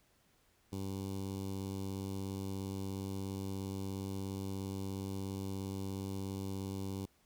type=tone with notch filter; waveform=15% pulse; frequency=97 Hz; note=G2; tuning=18 cents flat; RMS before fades=-40 dBFS; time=0.72-7.06 s; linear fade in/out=10 ms; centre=1700 Hz; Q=0.5; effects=pink hiss -71 dBFS RMS until 7.25 s